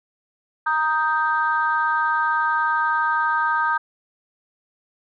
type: chord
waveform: sine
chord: Eb major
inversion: second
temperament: equal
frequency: 932.3 / 1244.5 / 1568 Hz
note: Bb5 / Eb6 / G6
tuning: 0 / 0 / 0 cents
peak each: -22 dBFS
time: 0.66-3.78 s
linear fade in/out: 10 ms
effects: tanh soft clip ceiling -8 dBFS